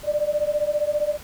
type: beating tone pair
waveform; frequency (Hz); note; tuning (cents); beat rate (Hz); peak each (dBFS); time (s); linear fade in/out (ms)
sine; 587.3 / 602.3; D5 / D5; 0 / +44; 15; -23; 0.03-1.18; 50
effects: pink hiss -43 dBFS RMS until 1.23 s